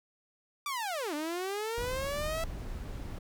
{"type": "linear two-way sweep", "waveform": "sawtooth", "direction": "down then up", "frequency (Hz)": [1192, 289.1, 662], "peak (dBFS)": -29, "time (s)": [0.66, 2.44], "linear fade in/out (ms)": 2, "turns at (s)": 1.14}
{"type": "noise", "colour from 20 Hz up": "brown", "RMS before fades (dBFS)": -39, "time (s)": [1.77, 3.19], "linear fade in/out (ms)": 10}
{"effects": []}